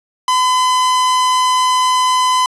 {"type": "tone", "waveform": "45% pulse", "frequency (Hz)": 1013, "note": "B5", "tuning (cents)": 44, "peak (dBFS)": -11, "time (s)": [0.28, 2.46], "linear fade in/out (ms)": 2, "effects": ["resampled to 22050 Hz", "8-bit"]}